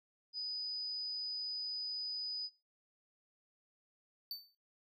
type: tone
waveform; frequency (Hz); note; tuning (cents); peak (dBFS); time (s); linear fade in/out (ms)
sine; 4978; D#8; 0; -37; 0.33-2.5; 50
type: tone with exponential decay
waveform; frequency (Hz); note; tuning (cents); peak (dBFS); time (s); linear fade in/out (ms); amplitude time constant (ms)
square; 4554; C#8; +46; -38; 4.31-4.55; 1; 51
effects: noise-tail reverb RT60 0.3 s tail -22 dB re dry